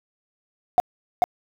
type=tone with echo; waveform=triangle; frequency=720 Hz; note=F#5; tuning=47 cents flat; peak=-8 dBFS; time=0.78-0.8 s; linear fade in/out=0 ms; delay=440 ms; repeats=1; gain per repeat=-3 dB; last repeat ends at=1.24 s; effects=tanh soft clip ceiling -10 dBFS + 8-bit